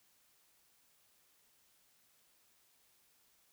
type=silence; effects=white hiss -71 dBFS RMS until 3.52 s